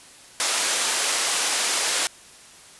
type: band-pass noise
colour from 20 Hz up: white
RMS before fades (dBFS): -23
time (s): 0.4-2.07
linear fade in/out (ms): 0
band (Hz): 440 to 10000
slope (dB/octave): 12
effects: white hiss -47 dBFS RMS until 2.79 s + resampled to 24000 Hz